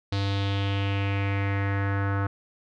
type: tone with low-pass filter sweep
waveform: square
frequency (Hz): 99.1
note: G2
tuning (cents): +19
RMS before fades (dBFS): -26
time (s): 0.12-2.27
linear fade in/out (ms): 5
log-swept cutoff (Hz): 4200 to 1400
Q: 3.5
effects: none